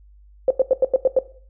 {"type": "tone bursts", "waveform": "sine", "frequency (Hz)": 523.3, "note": "C5", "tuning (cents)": 0, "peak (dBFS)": -11, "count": 7, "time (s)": [0.48, 1.189], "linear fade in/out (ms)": 2, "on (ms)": 25, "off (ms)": 89, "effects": ["noise-tail reverb RT60 0.5 s tail -17 dB re dry", "added 50 Hz sine -46 dBFS peak until 1.49 s"]}